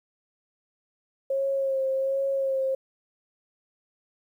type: tone with vibrato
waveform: sine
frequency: 539 Hz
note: C#5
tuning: 49 cents flat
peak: -23 dBFS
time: 1.3-2.75 s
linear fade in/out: 5 ms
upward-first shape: sine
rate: 1.3 Hz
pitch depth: 25 cents each way
effects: 10-bit